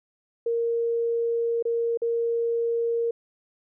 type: tone with dropouts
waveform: sine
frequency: 465.4 Hz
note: A#4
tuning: 3 cents flat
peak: -22 dBFS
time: 0.46-3.11 s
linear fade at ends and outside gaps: 5 ms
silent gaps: 1.626-1.652 / 1.974-2.018 s
effects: none